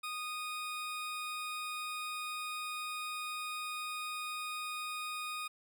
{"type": "tone", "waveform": "20% pulse", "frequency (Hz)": 1238, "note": "D#6", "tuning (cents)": -9, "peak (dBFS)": -33, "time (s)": [0.03, 5.48], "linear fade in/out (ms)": 10, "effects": []}